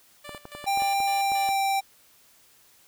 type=tone with tremolo; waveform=10% pulse; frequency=587 Hz; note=D5; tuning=1 cent flat; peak=-32 dBFS; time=0.24-1.54 s; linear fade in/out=10 ms; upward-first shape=square; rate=3.6 Hz; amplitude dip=80%
type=clicks; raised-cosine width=1 ms; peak=-25 dBFS; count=10; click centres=0.293 / 0.348 / 0.454 / 0.55 / 0.642 / 0.774 / 0.821 / 1.003 / 1.319 / 1.49 s
type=tone with pitch glide; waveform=square; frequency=792 to 783.4 Hz; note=G5 to G5; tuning=+18 to -1 cents; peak=-23 dBFS; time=0.66-1.81 s; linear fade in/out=20 ms; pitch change=-19 cents; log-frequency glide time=1.15-1.59 s
effects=white hiss -58 dBFS RMS until 2.87 s